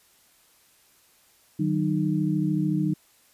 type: tone cluster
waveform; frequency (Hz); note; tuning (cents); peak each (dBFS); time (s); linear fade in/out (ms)
sine; 153.9 / 187.5 / 306.6; D#3 / F#3 / D#4; -19 / +23 / -25; -26; 1.59-2.94; 10
effects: white hiss -60 dBFS RMS until 3.33 s + resampled to 32000 Hz